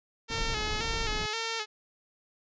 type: tone with vibrato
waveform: 5% pulse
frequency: 440 Hz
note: A4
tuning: in tune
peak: -19 dBFS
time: 0.28-1.66 s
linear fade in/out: 50 ms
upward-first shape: square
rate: 1.9 Hz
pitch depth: 54 cents each way
type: noise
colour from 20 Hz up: brown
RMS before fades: -35 dBFS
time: 0.3-1.26 s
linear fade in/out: 2 ms
effects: resampled to 16000 Hz